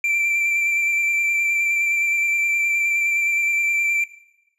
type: tone with vibrato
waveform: triangle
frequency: 2349 Hz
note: D7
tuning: in tune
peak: -16 dBFS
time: 0.04-4.04 s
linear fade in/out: 2 ms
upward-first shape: square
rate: 9.6 Hz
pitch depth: 13 cents each way
effects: noise-tail reverb RT60 0.9 s tail -17 dB re dry + resampled to 32000 Hz